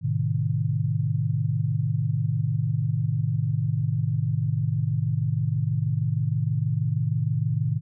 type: tone cluster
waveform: sine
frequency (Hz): 107.5 / 127.6 / 153.9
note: A2 / C3 / D#3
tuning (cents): -40 / -43 / -19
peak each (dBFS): -26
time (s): 0.01-7.81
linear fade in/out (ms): 50
effects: none